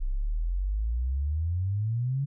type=exponential sweep; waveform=sine; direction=up; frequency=30.87 to 142.6 Hz; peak=-25 dBFS; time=0-2.26 s; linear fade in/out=20 ms; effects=none